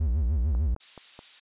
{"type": "tone with vibrato", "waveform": "triangle", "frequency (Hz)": 67.9, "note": "C#2", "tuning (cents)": -35, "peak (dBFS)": -20, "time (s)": [0, 0.75], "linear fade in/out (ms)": 10, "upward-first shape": "sine", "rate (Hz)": 6.7, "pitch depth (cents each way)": 300}
{"type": "click train", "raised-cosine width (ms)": 1, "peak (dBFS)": -29, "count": 4, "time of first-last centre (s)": [0.55, 1.191], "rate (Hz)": 4.68}
{"type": "noise", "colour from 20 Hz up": "violet", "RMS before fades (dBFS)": -35, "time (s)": [0.8, 1.4], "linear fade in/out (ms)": 10}
{"effects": ["resampled to 8000 Hz"]}